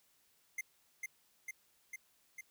square tone with echo, 2093 Hz, C7, in tune, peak -37 dBFS, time 0.58-0.61 s, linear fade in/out 5 ms, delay 450 ms, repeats 4, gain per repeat -2 dB, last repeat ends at 2.41 s, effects white hiss -72 dBFS RMS until 2.5 s

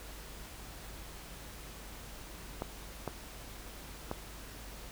clicks, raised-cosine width 1 ms, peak -21 dBFS, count 3, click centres 2.621 / 3.077 / 4.114 s, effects added 50 Hz sine -50 dBFS peak until 4.91 s + pink hiss -49 dBFS RMS until 4.91 s

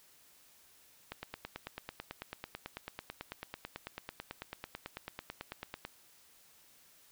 click train, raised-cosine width 0.3 ms, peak -24 dBFS, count 44, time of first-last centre 1.12-5.85 s, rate 9.09 Hz, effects white hiss -63 dBFS RMS until 7.11 s

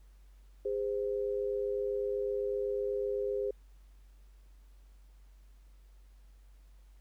sine tone pair together, 407.4 / 515.3 Hz, G#4 / C5, -33 / -27 cents, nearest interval major third, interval 406 cents, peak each -32 / -35 dBFS, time 0.65-3.51 s, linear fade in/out 5 ms, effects added 48 Hz sine -54 dBFS peak until 7 s + pink hiss -72 dBFS RMS until 7 s

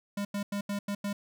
square tone bursts at uneven times, 202.3 Hz, G#3, 45 cents flat, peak -31 dBFS, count 6, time 0.17-0.25 / 0.34-0.43 / 0.52-0.61 / 0.69-0.79 / 0.88-0.95 / 1.04-1.13 s, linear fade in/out 5 ms, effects none

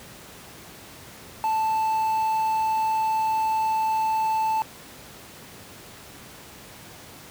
triangle tone with quantisation, 880 Hz, A5, in tune, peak -19 dBFS, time 1.44-4.62 s, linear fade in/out 0 ms, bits 7, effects pink hiss -44 dBFS RMS until 7.3 s + high-pass 80 Hz 12 dB/octave

